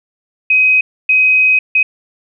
sine tone bursts at uneven times, 2523 Hz, D#7, 23 cents sharp, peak -7 dBFS, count 3, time 0.5-0.81 / 1.09-1.59 / 1.75-1.83 s, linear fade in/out 5 ms, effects none

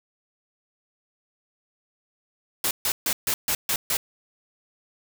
white noise bursts, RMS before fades -24 dBFS, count 7, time 2.64-3.97 s, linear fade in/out 2 ms, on 70 ms, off 140 ms, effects none

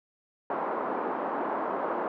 white band-pass noise, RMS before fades -31 dBFS, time 0.5-2.08 s, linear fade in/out 2 ms, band 250 to 1100 Hz, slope 24 dB/octave, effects none

